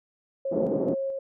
sine tone with tremolo, 542 Hz, C#5, 39 cents flat, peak -26 dBFS, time 0.45-1.19 s, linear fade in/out 5 ms, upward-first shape square, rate 2.3 Hz, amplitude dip 30%
pink band-pass noise, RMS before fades -27 dBFS, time 0.51-0.95 s, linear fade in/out 20 ms, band 190 to 540 Hz, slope 24 dB/octave
effects none

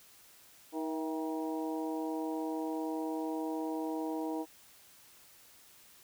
harmonic tone with a mistuned harmonic, 158.3 Hz, D#3, 30 cents sharp, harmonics 2 / 3 / 4 / 5 / 6, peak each -35 / -41 / -44 / -44 / -44 dBFS, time 0.72-4.46 s, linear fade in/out 50 ms, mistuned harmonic 4, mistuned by +54 cents, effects white hiss -59 dBFS RMS until 6.03 s

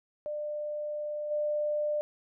sine tone with level steps, 597 Hz, D5, 28 cents sharp, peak -32 / -27 dBFS, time 0.26-2.01 s, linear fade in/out 0 ms, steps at 1.3 s, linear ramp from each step 20 ms, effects none

